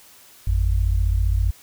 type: tone pair together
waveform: sine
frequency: 51.88 / 87 Hz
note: G#1 / F2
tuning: -1 / -6 cents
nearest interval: major sixth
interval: 895 cents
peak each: -18 / -21 dBFS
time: 0.47-1.51 s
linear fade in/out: 5 ms
effects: white hiss -49 dBFS RMS until 1.62 s